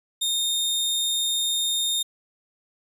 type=tone; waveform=sawtooth; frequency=3667 Hz; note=A#7; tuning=29 cents flat; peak=-19 dBFS; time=0.21-2.03 s; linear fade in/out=10 ms; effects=resampled to 32000 Hz